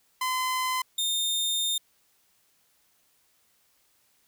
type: tone pair in turn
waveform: sawtooth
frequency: 1024 / 3640 Hz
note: C6 / A#7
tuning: -38 / -42 cents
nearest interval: octave + minor seventh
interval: 2196 cents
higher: second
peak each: -22 dBFS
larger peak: neither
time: 0.21-0.82 / 0.98-1.78 s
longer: second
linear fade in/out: 5 ms
effects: white hiss -67 dBFS RMS until 4.27 s